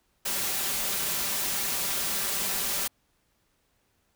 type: noise with comb filter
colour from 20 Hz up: white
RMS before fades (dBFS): -29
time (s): 0.25-2.88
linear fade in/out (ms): 10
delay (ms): 5.1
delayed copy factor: +0.5
effects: pink hiss -71 dBFS RMS until 4.15 s